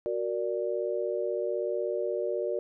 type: chord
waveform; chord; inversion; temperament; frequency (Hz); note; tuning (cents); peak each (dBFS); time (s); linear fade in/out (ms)
sine; Gb augmented; none; equal; 370 / 466.2 / 587.3; Gb4 / Bb4 / D5; 0 / 0 / 0; -32; 0.06-2.59; 0
effects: none